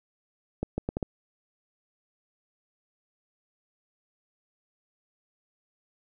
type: accelerating click train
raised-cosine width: 2 ms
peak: -15 dBFS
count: 5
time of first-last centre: 0.63-1.028 s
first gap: 150 ms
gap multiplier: 0.73
effects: none